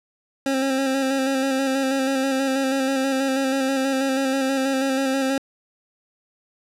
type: tone with vibrato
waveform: 25% pulse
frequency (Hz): 268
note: C4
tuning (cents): +42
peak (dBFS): -16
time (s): 0.46-5.38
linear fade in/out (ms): 2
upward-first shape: square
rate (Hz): 6.2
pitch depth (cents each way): 26
effects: low-pass 11000 Hz 12 dB/octave